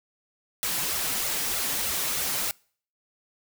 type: noise with flanger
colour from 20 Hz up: white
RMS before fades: -28 dBFS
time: 0.63-2.51 s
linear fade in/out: 0 ms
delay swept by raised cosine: 1.4 to 7 ms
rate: 3.2 Hz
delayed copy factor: +0.9
effects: noise-tail reverb RT60 0.5 s tail -26 dB re dry